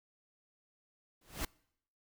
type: noise with exponential growth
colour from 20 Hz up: pink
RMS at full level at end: -33 dBFS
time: 1.21-1.45 s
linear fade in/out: 5 ms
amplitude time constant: 52 ms
effects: noise-tail reverb RT60 0.7 s tail -25 dB re dry